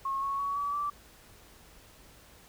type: tone with pitch steps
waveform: sine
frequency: 1086 / 1105 / 1124.3 / 1144 / 1163.9 Hz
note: C#6 / C#6 / C#6 / D6 / D6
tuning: -36 / -6 / +24 / -46 / -16 cents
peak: -29 dBFS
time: 0.05-0.9 s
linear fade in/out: 5 ms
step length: 170 ms
effects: added 50 Hz sine -61 dBFS peak until 2.48 s + pink hiss -56 dBFS RMS until 2.48 s